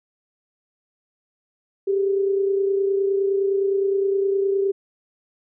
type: tone pair together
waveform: sine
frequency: 392.1 / 421.8 Hz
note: G4 / G#4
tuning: 0 / +27 cents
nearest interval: minor second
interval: 127 cents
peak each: -18 / -29 dBFS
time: 1.87-4.72 s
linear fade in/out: 10 ms
effects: none